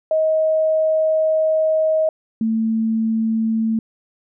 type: tone pair in turn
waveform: sine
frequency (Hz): 631 / 223.1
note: D#5 / A3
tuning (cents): +24 / +24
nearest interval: octave + tritone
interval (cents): 1800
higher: first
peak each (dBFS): -14 / -16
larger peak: first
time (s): 0.11-2.09 / 2.41-3.79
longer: first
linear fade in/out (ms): 2
effects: none